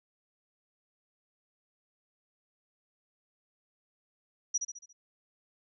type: tone with echo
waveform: sine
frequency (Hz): 5820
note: F#8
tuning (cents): -29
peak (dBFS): -25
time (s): 4.54-4.58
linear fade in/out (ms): 10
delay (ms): 70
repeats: 5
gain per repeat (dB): -6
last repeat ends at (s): 4.93
effects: none